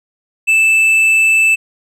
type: tone with tanh clipping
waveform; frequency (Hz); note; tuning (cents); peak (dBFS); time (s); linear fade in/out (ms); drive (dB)
sine; 2637; E7; 0; -9; 0.47-1.56; 20; 6
effects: none